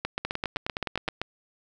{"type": "two click trains", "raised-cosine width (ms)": 0.3, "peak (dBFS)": [-12, -13], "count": [10, 9], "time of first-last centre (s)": [[0.05, 1.216], [0.25, 1.08]], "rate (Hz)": [7.72, 9.64], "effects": []}